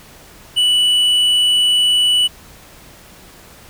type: tone with tanh clipping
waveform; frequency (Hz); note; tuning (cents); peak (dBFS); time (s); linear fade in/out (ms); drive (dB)
sine; 2960; F#7; 0; -12; 0.56-2.28; 20; 6
effects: pink hiss -42 dBFS RMS until 3.69 s